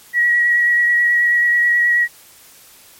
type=tone with vibrato; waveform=sine; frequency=1916 Hz; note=A#6; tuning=47 cents sharp; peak=-11 dBFS; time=0.13-2.08 s; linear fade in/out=50 ms; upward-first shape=sine; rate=9.3 Hz; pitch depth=16 cents each way; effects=white hiss -45 dBFS RMS until 2.99 s + MP3 64 kbps